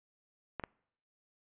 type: clicks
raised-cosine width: 0.5 ms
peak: -22 dBFS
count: 2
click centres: 0.597 / 0.638 s
effects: noise-tail reverb RT60 0.7 s tail -26 dB re dry + resampled to 8000 Hz